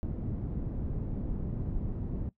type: low-pass noise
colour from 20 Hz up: pink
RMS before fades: -34 dBFS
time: 0.03-2.29 s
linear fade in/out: 0 ms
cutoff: 250 Hz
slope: 12 dB/octave
effects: noise-tail reverb RT60 0.1 s tail -17 dB re dry